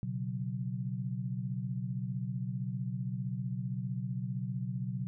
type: chord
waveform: sine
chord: B suspended second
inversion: none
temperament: just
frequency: 123.47 / 138.9 / 185.21 Hz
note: B2 / C#3 / F#3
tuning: 0 / +4 / +2 cents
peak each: -36 / -39 / -38 dBFS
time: 0.03-5.07 s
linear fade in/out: 0 ms
effects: none